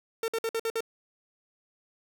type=tone bursts; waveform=45% pulse; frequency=453.2 Hz; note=A#4; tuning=49 cents flat; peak=-27 dBFS; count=6; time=0.23-0.806 s; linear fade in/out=2 ms; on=51 ms; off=54 ms; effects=none